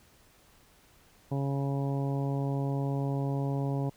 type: harmonic tone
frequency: 138.59 Hz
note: C#3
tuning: in tune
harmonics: 1 / 2 / 3 / 4 / 5 / 6 / 7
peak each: -29 / -35 / -39 / -41 / -43 / -45 / -46 dBFS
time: 1.31-3.9 s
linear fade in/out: 10 ms
effects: pink hiss -61 dBFS RMS until 3.96 s